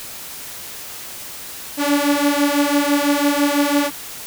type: beating tone pair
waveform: sawtooth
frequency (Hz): 284.9 / 290.9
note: C#4 / D4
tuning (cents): +48 / -16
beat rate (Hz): 6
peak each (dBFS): -14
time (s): 1.77-3.91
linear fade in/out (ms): 50
effects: white hiss -33 dBFS RMS until 4.26 s